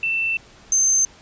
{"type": "tone pair in turn", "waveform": "sine", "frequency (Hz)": [2675, 6267], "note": ["E7", "G8"], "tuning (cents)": [25, -1], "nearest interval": "octave + minor third", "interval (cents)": 1474, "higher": "second", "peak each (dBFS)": [-19, -14], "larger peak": "second", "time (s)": [[0.03, 0.37], [0.72, 1.05]], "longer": "first", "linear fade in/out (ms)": 2, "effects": ["pink hiss -48 dBFS RMS until 1.21 s", "resampled to 16000 Hz"]}